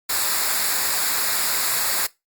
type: noise with comb filter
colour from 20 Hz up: white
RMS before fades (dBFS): -22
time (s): 0.09-2.07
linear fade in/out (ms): 10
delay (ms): 0.33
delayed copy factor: -0.65
effects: noise-tail reverb RT60 0.2 s tail -20 dB re dry + Opus 48 kbps